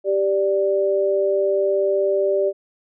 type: tone pair together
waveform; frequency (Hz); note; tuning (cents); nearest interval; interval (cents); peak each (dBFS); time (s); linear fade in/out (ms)
sine; 392 / 587.3; G4 / D5; 0 / 0; perfect fifth; 700; -19; 0.04-2.53; 50
effects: none